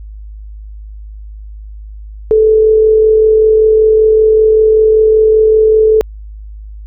sine tone with amplitude modulation, 436.3 Hz, A4, 15 cents flat, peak -3 dBFS, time 2.31-6.01 s, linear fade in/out 0 ms, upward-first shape sine, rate 45.2 Hz, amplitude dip 35%, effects added 52 Hz sine -26 dBFS peak until 6.86 s

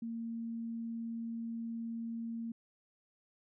sine tone, 229.7 Hz, A#3, 25 cents flat, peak -37 dBFS, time 0.02-2.52 s, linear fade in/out 5 ms, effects none

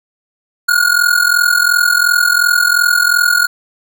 square ring-modulated tone, 1438 Hz, F#6, 50 cents flat, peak -7 dBFS, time 0.68-3.47 s, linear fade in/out 10 ms, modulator 21.4 Hz, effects none

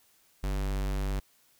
square tone, 48.76 Hz, G1, 8 cents flat, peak -29 dBFS, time 0.43-1.2 s, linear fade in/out 10 ms, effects white hiss -65 dBFS RMS until 1.59 s

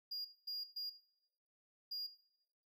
triangle tone bursts at uneven times, 4838 Hz, D#8, 49 cents flat, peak -39 dBFS, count 4, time 0.11-0.25 / 0.47-0.64 / 0.76-0.9 / 1.91-2.07 s, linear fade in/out 10 ms, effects noise-tail reverb RT60 0.9 s tail -17 dB re dry

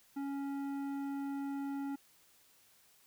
triangle tone with tanh clipping, 278.2 Hz, C#4, 6 cents sharp, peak -38 dBFS, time 0.16-1.96 s, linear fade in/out 10 ms, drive 16 dB, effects white hiss -66 dBFS RMS until 3.06 s

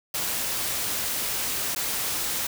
white noise with dropouts, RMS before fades -28 dBFS, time 0.14-2.47 s, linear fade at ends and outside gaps 5 ms, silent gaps 1.75-1.76 s, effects none

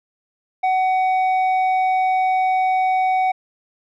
square tone with low-pass filter, 750 Hz, F#5, 23 cents sharp, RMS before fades -18 dBFS, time 0.63-3.32 s, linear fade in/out 10 ms, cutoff 1600 Hz, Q 7.8, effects none

